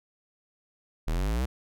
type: exponential sweep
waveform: square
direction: up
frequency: 37.36 to 68.2 Hz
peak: -26 dBFS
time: 1.07-1.46 s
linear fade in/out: 10 ms
effects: none